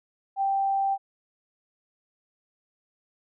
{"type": "tone", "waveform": "sine", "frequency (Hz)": 784, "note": "G5", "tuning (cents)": 0, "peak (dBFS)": -22, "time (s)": [0.36, 0.98], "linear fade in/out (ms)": 50, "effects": []}